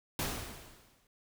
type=noise with exponential decay; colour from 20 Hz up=pink; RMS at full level=-32 dBFS; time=0.19-1.07 s; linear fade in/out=2 ms; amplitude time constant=190 ms; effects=none